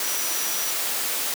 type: tone in noise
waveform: sine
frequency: 5850 Hz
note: F#8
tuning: 21 cents flat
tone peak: -31 dBFS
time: 0.04-0.71 s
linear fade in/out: 2 ms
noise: white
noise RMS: -26 dBFS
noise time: 0-1.34 s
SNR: -8 dB
effects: high-pass 300 Hz 12 dB/octave